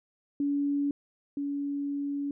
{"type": "tone pair in turn", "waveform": "sine", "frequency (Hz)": [284.7, 283.7], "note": ["C#4", "C#4"], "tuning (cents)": [46, 40], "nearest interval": "unison", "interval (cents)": 6, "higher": "first", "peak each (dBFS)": [-25, -29], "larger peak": "first", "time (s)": [[0.4, 0.91], [1.37, 2.31]], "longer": "second", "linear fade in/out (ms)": 2, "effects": []}